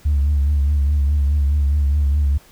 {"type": "tone with vibrato", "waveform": "sine", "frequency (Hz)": 71.8, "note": "D2", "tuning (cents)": -39, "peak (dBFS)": -12, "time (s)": [0.05, 2.38], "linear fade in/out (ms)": 10, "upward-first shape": "triangle", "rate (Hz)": 4.8, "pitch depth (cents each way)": 75, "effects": ["tanh soft clip ceiling -11 dBFS", "pink hiss -49 dBFS RMS until 2.51 s"]}